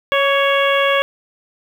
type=harmonic tone with a mistuned harmonic; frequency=554.4 Hz; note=C#5; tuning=in tune; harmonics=1 / 2 / 3 / 4 / 5 / 6; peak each=-16 / -19 / -21 / -22 / -23 / -24 dBFS; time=0.12-1.02 s; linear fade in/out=0 ms; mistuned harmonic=2; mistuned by=+28 cents; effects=7-bit